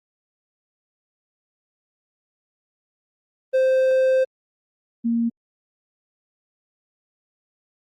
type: tone pair in turn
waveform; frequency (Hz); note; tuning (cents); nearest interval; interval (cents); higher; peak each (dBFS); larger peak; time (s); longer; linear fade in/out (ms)
triangle / sine; 522 / 232.5; C5 / A#3; -4 / -4; octave + major second; 1400; first; -13 / -18; first; 3.53-4.25 / 5.04-5.3; first; 20
effects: Opus 32 kbps